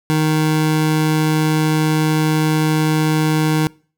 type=tone; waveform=25% pulse; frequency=155.56 Hz; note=D#3; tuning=in tune; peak=-10 dBFS; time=0.1-3.67 s; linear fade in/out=0 ms; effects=noise-tail reverb RT60 0.4 s tail -24 dB re dry